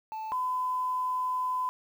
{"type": "tone pair in turn", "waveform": ["triangle", "sine"], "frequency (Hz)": [877, 1011.1], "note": ["A5", "B5"], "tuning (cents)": [-6, 40], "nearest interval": "major second", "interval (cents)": 246, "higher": "second", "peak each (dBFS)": [-32, -27], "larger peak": "second", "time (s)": [[0.12, 0.32], [0.32, 1.69]], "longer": "second", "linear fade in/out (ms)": 0, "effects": ["9-bit"]}